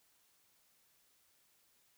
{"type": "silence", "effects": ["white hiss -72 dBFS RMS until 1.97 s"]}